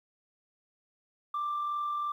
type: tone with amplitude modulation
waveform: sine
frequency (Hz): 1180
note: D6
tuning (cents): +8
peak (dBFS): -27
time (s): 1.34-2.12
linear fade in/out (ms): 5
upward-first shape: sine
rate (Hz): 42.8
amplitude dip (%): 30
effects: tanh soft clip ceiling -27 dBFS + 11-bit